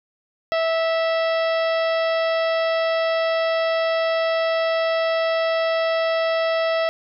harmonic tone with a mistuned harmonic, 654 Hz, E5, 14 cents flat, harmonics 1 / 2 / 3 / 4 / 5 / 6 / 7 / 8, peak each -19 / -28 / -29 / -34 / -35 / -39 / -41 / -38 dBFS, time 0.52-6.89 s, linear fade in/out 0 ms, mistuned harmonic 4, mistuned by +21 cents, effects none

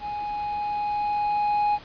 triangle tone with level ramp, 831 Hz, G#5, 1 cent sharp, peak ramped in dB -27 to -17 dBFS, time 0-1.79 s, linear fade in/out 50 ms, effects pink hiss -45 dBFS RMS until 1.84 s + resampled to 11025 Hz

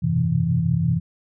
sine tone cluster, 90.3 / 102.7 / 123.4 / 129.1 / 164.9 Hz, F#2 / G#2 / B2 / C3 / E3, -42 / -19 / -1 / -23 / +1 cents, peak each -28 / -29 / -28 / -23 / -20 dBFS, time 0.02-1 s, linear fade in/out 20 ms, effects none

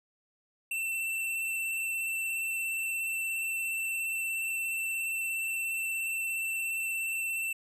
square tone with vibrato, 2682 Hz, E7, 29 cents sharp, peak -31 dBFS, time 0.71-7.53 s, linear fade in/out 5 ms, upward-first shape sine, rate 17 Hz, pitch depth 17 cents each way, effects none

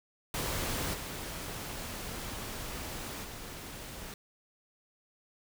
pink noise with level steps, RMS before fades -34 / -40 / -44 dBFS, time 0.34-4.14 s, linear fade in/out 2 ms, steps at 0.93 / 3.23 s, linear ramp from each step 20 ms, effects none

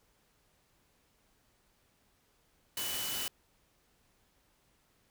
sine tone in noise, 2971 Hz, F#7, 6 cents sharp, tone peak -40 dBFS, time 2.77-3.28 s, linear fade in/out 2 ms, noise white, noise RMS -37 dBFS, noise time 2.77-3.28 s, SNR -6 dB, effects pink hiss -71 dBFS RMS until 5.1 s

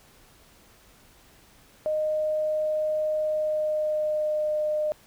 sine tone with pitch glide, 616 to 608.2 Hz, D#5 to D#5, -17 to -40 cents, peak -23 dBFS, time 1.86-4.92 s, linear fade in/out 0 ms, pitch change -23 cents, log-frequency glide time 3.25-4.53 s, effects pink hiss -56 dBFS RMS until 5.06 s

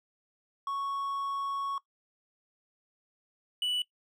triangle tone pair in turn, 1108.7 / 2960 Hz, C#6 / F#7, 0 / 0 cents, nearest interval octave + perfect fourth, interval 1700 cents, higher second, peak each -29 / -26 dBFS, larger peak second, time 0.67-1.78 / 3.62-3.82 s, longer first, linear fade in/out 2 ms, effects noise-tail reverb RT60 0.1 s tail -20 dB re dry

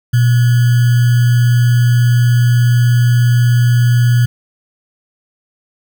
sine tone with sample-and-hold, 120.8 Hz, B2, 38 cents flat, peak -7 dBFS, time 0.13-4.26 s, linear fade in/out 10 ms, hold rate 1575 Hz, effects none

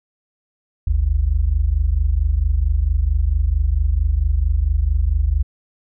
sine tone pair together, 50.84 / 75.3 Hz, G#1 / D2, -36 / +44 cents, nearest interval perfect fifth, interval 680 cents, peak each -17 dBFS, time 0.87-5.43 s, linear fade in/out 5 ms, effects none

